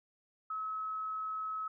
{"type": "tone", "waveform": "sine", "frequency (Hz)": 1287, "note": "E6", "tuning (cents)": -42, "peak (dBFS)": -35, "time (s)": [0.5, 1.68], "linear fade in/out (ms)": 5, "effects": []}